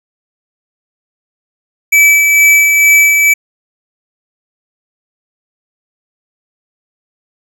square tone with tremolo, 2304 Hz, D7, 34 cents flat, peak -4 dBFS, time 1.92-3.34 s, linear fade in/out 10 ms, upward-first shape sine, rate 2.2 Hz, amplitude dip 35%, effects none

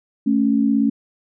sine tone pair together, 219.8 / 276.9 Hz, A3 / C#4, -2 / -2 cents, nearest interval major third, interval 400 cents, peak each -17 dBFS, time 0.26-0.9 s, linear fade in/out 10 ms, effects none

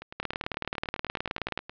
two click trains, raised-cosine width 0.3 ms, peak -22 / -12 dBFS, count 17 / 27, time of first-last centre 0.02-1.695 / 0.2-1.576 s, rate 9.55 / 18.9 Hz, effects low-pass 4000 Hz 12 dB/octave

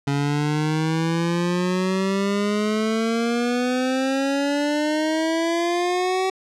25% pulse exponential sweep, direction up, 139.9 to 380.9 Hz, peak -16 dBFS, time 0.07-6.3 s, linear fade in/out 5 ms, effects low-pass 7000 Hz 12 dB/octave

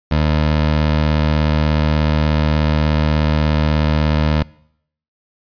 20% pulse tone, 76.6 Hz, D#2, 27 cents flat, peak -8 dBFS, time 0.11-4.43 s, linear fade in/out 5 ms, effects noise-tail reverb RT60 0.7 s tail -23 dB re dry + resampled to 11025 Hz

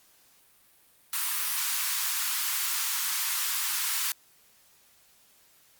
white high-pass noise, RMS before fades -29 dBFS, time 1.13-4.12 s, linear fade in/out 2 ms, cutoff 930 Hz, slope 48 dB/octave, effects white hiss -61 dBFS RMS until 5.79 s + Opus 48 kbps

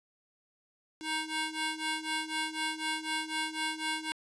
10% pulse ring-modulated tone, 626 Hz, D#5, 10 cents sharp, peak -21 dBFS, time 1.01-4.12 s, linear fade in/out 0 ms, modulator 311 Hz, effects resampled to 22050 Hz

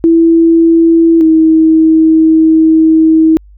sine tone pair in turn, 330.8 / 319.5 Hz, E4 / D#4, +6 / +46 cents, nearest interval minor second, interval 60 cents, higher first, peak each -3 dBFS, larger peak neither, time 0.04-1.21 / 1.21-3.37 s, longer second, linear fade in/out 0 ms, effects added 50 Hz sine -35 dBFS peak until 3.57 s

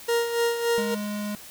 40% pulse tone with tremolo, 468.5 Hz, A#4, 9 cents sharp, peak -19 dBFS, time 0.08-0.95 s, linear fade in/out 10 ms, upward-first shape sine, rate 3.5 Hz, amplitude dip 60%
square tone, 207.7 Hz, G#3, in tune, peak -29 dBFS, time 0.78-1.35 s, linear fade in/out 0 ms
effects white hiss -44 dBFS RMS until 1.5 s

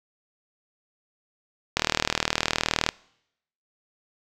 click train, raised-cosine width 0.2 ms, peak -3 dBFS, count 45, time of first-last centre 1.77-2.89 s, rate 39.3 Hz, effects noise-tail reverb RT60 0.8 s tail -24 dB re dry

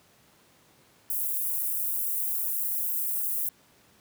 white high-pass noise, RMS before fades -29 dBFS, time 1.1-3.49 s, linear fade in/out 2 ms, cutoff 11000 Hz, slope 24 dB/octave, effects pink hiss -60 dBFS RMS until 4 s + high-pass 100 Hz 12 dB/octave

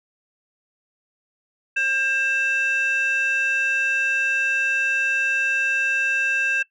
sine tone pair together, 1600 / 2660 Hz, G6 / E7, +35 / +15 cents, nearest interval major sixth, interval 880 cents, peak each -20 dBFS, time 1.76-6.63 s, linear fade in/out 10 ms, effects noise-tail reverb RT60 0.1 s tail -19 dB re dry + tanh soft clip ceiling -15 dBFS

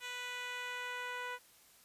10% pulse tone with band-pass filter sweep, 493.9 Hz, B4, in tune, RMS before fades -42 dBFS, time 0-1.39 s, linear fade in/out 50 ms, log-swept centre 3500 to 1100 Hz, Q 0.71, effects white hiss -63 dBFS RMS until 1.84 s + resampled to 32000 Hz

